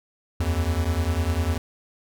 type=beating tone pair; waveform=square; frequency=77.78 / 87.78 Hz; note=D#2 / F2; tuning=0 / +9 cents; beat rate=10 Hz; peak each=-25 dBFS; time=0.4-1.58 s; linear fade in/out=5 ms; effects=none